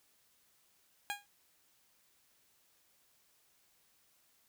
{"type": "tone with exponential decay", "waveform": "15% pulse", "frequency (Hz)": 816, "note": "G#5", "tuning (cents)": -31, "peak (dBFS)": -26, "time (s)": [1.1, 1.26], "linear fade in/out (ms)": 0, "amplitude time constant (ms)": 34, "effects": ["white hiss -71 dBFS RMS until 4.48 s"]}